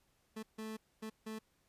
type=tone bursts at uneven times; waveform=30% pulse; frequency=218.9 Hz; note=A3; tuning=9 cents flat; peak=-39 dBFS; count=4; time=0.36-0.43 / 0.58-0.77 / 1.02-1.1 / 1.26-1.39 s; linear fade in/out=10 ms; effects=pink hiss -75 dBFS RMS until 1.68 s + resampled to 32000 Hz